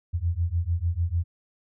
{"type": "beating tone pair", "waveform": "sine", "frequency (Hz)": [82.41, 89.11], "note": ["E2", "F2"], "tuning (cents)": [0, 35], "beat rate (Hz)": 6.7, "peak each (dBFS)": [-26, -26], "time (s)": [0.13, 1.24], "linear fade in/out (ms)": 20, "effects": []}